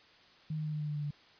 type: tone with pitch steps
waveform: sine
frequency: 155.56 / 154.22 / 152.89 / 151.57 / 150.26 / 148.96 / 147.68 / 146.41 Hz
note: D#3 / D#3 / D#3 / D#3 / D3 / D3 / D3 / D3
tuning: 0 / -15 / -30 / -45 / +40 / +25 / +10 / -5 cents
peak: -33 dBFS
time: 0.5-1.108 s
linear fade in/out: 5 ms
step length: 76 ms
effects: white hiss -60 dBFS RMS until 1.39 s + resampled to 11025 Hz